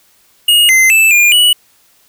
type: tone with pitch steps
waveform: square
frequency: 2868 / 2068 / 2637 / 2412 / 2940 Hz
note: F7 / C7 / E7 / D7 / F#7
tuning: +45 / -21 / 0 / +46 / -12 cents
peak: -6 dBFS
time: 0.48-1.53 s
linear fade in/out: 5 ms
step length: 210 ms
effects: white hiss -51 dBFS RMS until 2.08 s